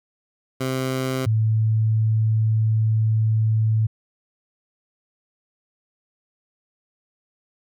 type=tone pair in turn; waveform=15% pulse / sine; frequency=130.81 / 110 Hz; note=C3 / A2; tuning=0 / 0 cents; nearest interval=minor third; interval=300 cents; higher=first; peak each=-16 dBFS; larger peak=neither; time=0.6-1.26 / 1.26-3.87 s; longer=second; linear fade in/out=10 ms; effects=none